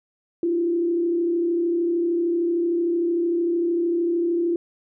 sine tone with frequency modulation, 341.8 Hz, F4, 37 cents flat, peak -19 dBFS, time 0.43-4.56 s, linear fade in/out 2 ms, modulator 33.2 Hz, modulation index 0.44, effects none

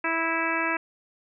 harmonic tone, 328.3 Hz, E4, 7 cents flat, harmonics 1 / 2 / 3 / 4 / 5 / 6 / 7 / 8, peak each -32 / -34 / -31 / -32 / -30 / -33 / -32 / -33 dBFS, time 0.04-0.77 s, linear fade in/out 5 ms, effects none

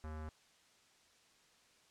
square tone with low-pass filter, 77.78 Hz, D#2, in tune, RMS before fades -45 dBFS, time 0.04-0.29 s, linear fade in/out 0 ms, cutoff 1400 Hz, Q 1.9, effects white hiss -68 dBFS RMS until 1.9 s + low-pass 7000 Hz 12 dB/octave

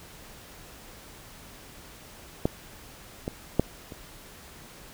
clicks, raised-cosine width 2 ms, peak -9 / -16 / -6 / -26 dBFS, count 4, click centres 2.455 / 3.279 / 3.596 / 3.922 s, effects pink hiss -48 dBFS RMS until 4.93 s

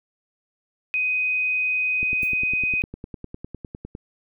sine tone, 2505 Hz, D#7, 11 cents sharp, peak -20 dBFS, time 0.94-2.82 s, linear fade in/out 0 ms
click train, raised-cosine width 3 ms, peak -21 dBFS, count 20, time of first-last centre 2.03-3.951 s, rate 9.89 Hz
violet noise with exponential decay, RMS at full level -39 dBFS, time 2.22-2.41 s, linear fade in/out 5 ms, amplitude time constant 40 ms
effects none

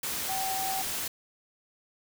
sine tone in noise, 767 Hz, G5, 38 cents flat, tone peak -31 dBFS, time 0.29-0.82 s, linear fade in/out 5 ms, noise white, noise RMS -33 dBFS, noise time 0.03-1.08 s, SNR -1 dB, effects none

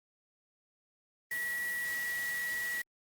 sine tone in noise, 1931 Hz, B6, 39 cents flat, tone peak -33 dBFS, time 1.31-2.82 s, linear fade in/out 5 ms, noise white, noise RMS -44 dBFS, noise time 1.31-2.82 s, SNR +8 dB, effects Opus 32 kbps

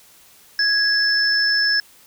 sine tone pair together, 1661.2 / 5274 Hz, G#6 / E8, 0 / 0 cents, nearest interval octave + minor sixth, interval 2000 cents, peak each -18 dBFS, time 0.59-1.8 s, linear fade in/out 2 ms, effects white hiss -50 dBFS RMS until 2.06 s

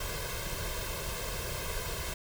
pink noise with comb filter, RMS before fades -36 dBFS, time 0-2.14 s, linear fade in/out 5 ms, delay 1.9 ms, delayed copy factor +0.75, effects none

